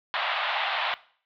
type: band-pass noise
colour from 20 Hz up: pink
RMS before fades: -28 dBFS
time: 0.14-0.94 s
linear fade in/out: 0 ms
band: 670 to 3800 Hz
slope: 48 dB/octave
effects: noise-tail reverb RT60 0.5 s tail -19 dB re dry